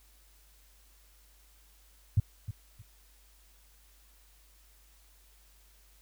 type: tone with echo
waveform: sine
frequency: 103.83 Hz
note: G#2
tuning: in tune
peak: -19 dBFS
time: 2.17-2.2 s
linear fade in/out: 5 ms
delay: 310 ms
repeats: 2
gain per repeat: -13 dB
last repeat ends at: 2.82 s
effects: added 50 Hz sine -60 dBFS peak until 6.01 s + white hiss -64 dBFS RMS until 6.01 s